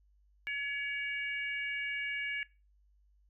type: harmonic tone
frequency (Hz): 565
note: C#5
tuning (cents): +33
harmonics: 3 / 4 / 5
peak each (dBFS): -39 / -36 / -44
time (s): 0.47-2.43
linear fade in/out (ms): 0
effects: noise-tail reverb RT60 0.3 s tail -21 dB re dry + added 50 Hz sine -64 dBFS peak until 3.29 s